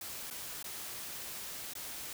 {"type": "noise with dropouts", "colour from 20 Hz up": "white", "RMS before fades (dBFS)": -43, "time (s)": [0.01, 2.13], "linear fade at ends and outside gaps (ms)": 2, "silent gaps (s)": [[0.302, 0.309], [0.628, 0.642], [1.735, 1.752]], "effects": []}